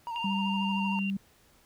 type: tone with vibrato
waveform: triangle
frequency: 932.3 Hz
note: A#5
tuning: in tune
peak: -31 dBFS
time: 0.07-0.99 s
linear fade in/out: 0 ms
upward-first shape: sine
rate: 13 Hz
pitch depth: 52 cents each way
type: tone with pitch glide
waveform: sine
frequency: 2792 to 2773 Hz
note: F7 to F7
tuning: -1 to -13 cents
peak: -34 dBFS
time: 0.16-1.1 s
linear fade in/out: 0 ms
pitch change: -12 cents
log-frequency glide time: 0.7-0.85 s
type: tone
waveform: sine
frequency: 196 Hz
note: G3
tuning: in tune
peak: -28 dBFS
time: 0.24-1.17 s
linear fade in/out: 5 ms
effects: pink hiss -62 dBFS RMS until 1.65 s